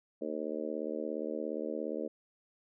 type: harmonic tone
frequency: 77.2 Hz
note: D#2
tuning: 13 cents flat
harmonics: 3 / 4 / 5 / 6 / 7 / 8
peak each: -42 / -40 / -42 / -40 / -40 / -45 dBFS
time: 0.21-2.08 s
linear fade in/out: 10 ms
effects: none